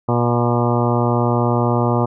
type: harmonic tone with a mistuned harmonic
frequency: 120 Hz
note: B2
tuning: 49 cents flat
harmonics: 1 / 2 / 3 / 4 / 5 / 6 / 7 / 8 / 9 / 10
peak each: -18 / -21 / -23 / -24 / -25 / -26 / -26 / -27 / -28 / -28 dBFS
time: 0.08-2.06 s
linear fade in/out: 10 ms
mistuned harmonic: 9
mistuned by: -26 cents
effects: none